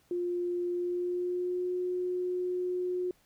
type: tone with pitch glide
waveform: sine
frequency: 352.4 to 361.5 Hz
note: F4 to F#4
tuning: +16 to -40 cents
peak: -29 dBFS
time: 0.11-3.11 s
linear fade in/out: 2 ms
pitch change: +44 cents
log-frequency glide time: 0.73-1.73 s
effects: pink hiss -67 dBFS RMS until 3.25 s